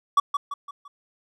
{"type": "tone with echo", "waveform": "triangle", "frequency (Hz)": 1138, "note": "C#6", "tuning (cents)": 45, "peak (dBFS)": -12, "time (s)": [0.17, 0.2], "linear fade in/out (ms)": 5, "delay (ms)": 170, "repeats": 4, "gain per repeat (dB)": -7, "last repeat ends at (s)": 0.88, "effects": []}